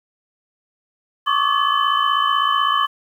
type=tone cluster; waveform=sine; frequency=1105 / 1161 / 1248 / 1711 / 3043 Hz; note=C#6 / D6 / D#6 / A6 / F#7; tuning=-6 / -20 / +5 / -49 / +48 cents; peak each=-19 / -19 / -27 / -26 / -24 dBFS; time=1.26-2.87 s; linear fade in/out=20 ms; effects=8-bit